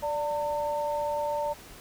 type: tone pair together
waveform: sine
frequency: 587 / 905 Hz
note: D5 / A5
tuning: -1 / +48 cents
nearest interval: perfect fifth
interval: 749 cents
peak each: -29 / -30 dBFS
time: 0.02-1.54 s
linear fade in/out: 20 ms
effects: pink hiss -48 dBFS RMS until 1.8 s